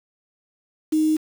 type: tone with quantisation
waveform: sine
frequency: 311.1 Hz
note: D#4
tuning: in tune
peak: -16 dBFS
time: 0.92-1.17 s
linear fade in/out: 10 ms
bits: 6
effects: none